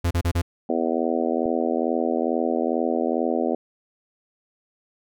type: tone bursts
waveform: 45% pulse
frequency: 86 Hz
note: F2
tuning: 26 cents flat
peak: -19 dBFS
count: 4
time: 0.04-0.419 s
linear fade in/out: 10 ms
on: 70 ms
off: 33 ms
type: harmonic tone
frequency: 82.3 Hz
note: E2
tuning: 2 cents flat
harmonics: 3 / 4 / 5 / 6 / 7 / 8 / 9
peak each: -26 / -27 / -28 / -29 / -29 / -30 / -31 dBFS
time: 0.69-3.55 s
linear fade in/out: 5 ms
type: click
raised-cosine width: 3 ms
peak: -25 dBFS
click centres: 1.458 s
effects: none